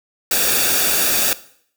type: noise with comb filter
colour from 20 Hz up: white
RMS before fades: -17 dBFS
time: 0.31-1.33 s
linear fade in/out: 2 ms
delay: 0.97 ms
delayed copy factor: -0.6
effects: noise-tail reverb RT60 0.6 s tail -17 dB re dry